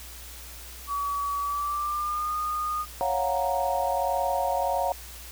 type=tone with pitch glide; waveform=sine; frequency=1138 to 1226.7 Hz; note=C#6 to D#6; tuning=+45 to -25 cents; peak=-26 dBFS; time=0.87-2.86 s; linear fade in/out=50 ms; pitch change=+130 cents; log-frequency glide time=1.39-2.31 s
type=chord; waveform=sine; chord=Gb major seventh; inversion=second; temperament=equal; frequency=554.4 / 698.5 / 740 / 932.3 Hz; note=Db5 / F5 / Gb5 / Bb5; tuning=0 / 0 / 0 / 0 cents; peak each=-29 dBFS; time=3.01-4.92 s; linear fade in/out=0 ms
effects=added 60 Hz sine -44 dBFS peak until 5.31 s + white hiss -44 dBFS RMS until 5.31 s